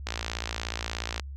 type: click train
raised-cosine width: 0.2 ms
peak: -13 dBFS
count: 65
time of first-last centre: 0.07-1.197 s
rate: 56.8 Hz
effects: added 69 Hz sine -36 dBFS peak until 1.36 s